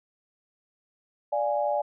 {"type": "chord", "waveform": "sine", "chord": "D diminished", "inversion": "none", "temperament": "equal", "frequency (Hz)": [587.3, 698.5, 830.6], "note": ["D5", "F5", "Ab5"], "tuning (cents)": [0, 0, 0], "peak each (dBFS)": [-26, -31, -28], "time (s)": [1.32, 1.82], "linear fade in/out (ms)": 10, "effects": []}